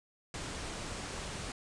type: low-pass noise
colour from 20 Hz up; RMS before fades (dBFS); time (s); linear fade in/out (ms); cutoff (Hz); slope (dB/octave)
pink; -41; 0.34-1.52; 2; 9600; 48
effects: resampled to 24000 Hz